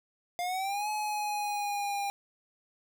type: linear two-way sweep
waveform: square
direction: up then down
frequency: 698.5 to 851 to 801 Hz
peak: -31 dBFS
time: 0.39-2.1 s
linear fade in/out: 0 ms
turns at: 0.89 s
effects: none